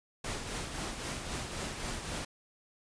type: noise with tremolo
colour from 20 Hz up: pink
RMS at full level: -36 dBFS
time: 0.24-2.25 s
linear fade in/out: 5 ms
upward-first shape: triangle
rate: 3.8 Hz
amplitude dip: 50%
effects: resampled to 22050 Hz